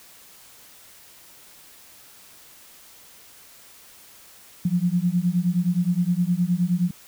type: beating tone pair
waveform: sine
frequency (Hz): 172.2 / 181.8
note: F3 / F#3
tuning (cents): -24 / -30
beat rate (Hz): 9.6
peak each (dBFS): -22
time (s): 4.65-6.91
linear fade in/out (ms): 5
effects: white hiss -49 dBFS RMS until 7.07 s